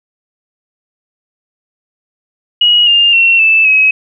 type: tone with pitch steps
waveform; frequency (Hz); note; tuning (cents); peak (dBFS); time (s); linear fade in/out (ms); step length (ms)
sine; 2900 / 2809 / 2721 / 2636 / 2554; F#7 / F7 / F7 / E7 / D#7; -35 / +9 / -46 / -1 / +45; -5; 2.61-3.91; 5; 260
effects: none